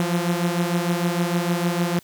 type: beating tone pair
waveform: sawtooth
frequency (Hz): 171.5 / 178.1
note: F3 / F3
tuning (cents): -31 / +34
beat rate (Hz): 6.6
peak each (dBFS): -18 / -21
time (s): 0-1.99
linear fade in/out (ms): 0
effects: white hiss -53 dBFS RMS until 2.03 s